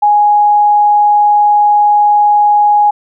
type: tone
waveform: sine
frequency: 830.6 Hz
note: G#5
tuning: in tune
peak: -5 dBFS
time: 0.02-2.91 s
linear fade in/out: 10 ms
effects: none